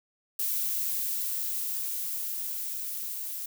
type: noise with level ramp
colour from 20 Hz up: violet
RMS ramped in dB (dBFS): -29 to -36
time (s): 0.39-3.46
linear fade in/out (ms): 5
effects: none